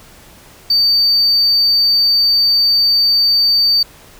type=tone; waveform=sine; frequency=4600 Hz; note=D8; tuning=37 cents flat; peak=-7 dBFS; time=0.7-3.83 s; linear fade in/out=5 ms; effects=tanh soft clip ceiling -8 dBFS + pink hiss -42 dBFS RMS until 4.19 s